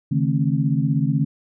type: tone cluster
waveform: sine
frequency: 140.5 / 156.7 / 220.1 / 268.8 Hz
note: C#3 / D#3 / A3 / C4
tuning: +24 / +13 / +1 / +47 cents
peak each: -21 / -21 / -25 / -25 dBFS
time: 0.11-1.25 s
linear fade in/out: 10 ms
effects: none